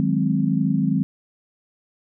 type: chord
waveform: sine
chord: Ab dominant seventh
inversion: second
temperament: equal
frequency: 155.56 / 185 / 207.7 / 261.6 Hz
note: Eb3 / Gb3 / Ab3 / C4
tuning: 0 / 0 / 0 / 0 cents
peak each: -23 dBFS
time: 0-1.03 s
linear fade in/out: 0 ms
effects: none